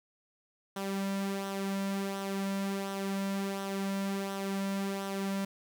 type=tone with flanger; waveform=sawtooth; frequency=196 Hz; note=G3; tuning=in tune; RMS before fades=-34 dBFS; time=0.76-5.45 s; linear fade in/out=5 ms; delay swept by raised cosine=0.42 to 2.72 ms; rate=1.4 Hz; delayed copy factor=-0.5; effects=11-bit